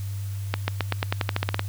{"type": "accelerating click train", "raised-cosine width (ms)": 0.3, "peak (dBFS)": -7, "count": 13, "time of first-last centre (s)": [0.54, 1.594], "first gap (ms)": 140, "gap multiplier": 0.91, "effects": ["added 99 Hz sine -28 dBFS peak until 1.68 s", "white hiss -47 dBFS RMS until 1.68 s"]}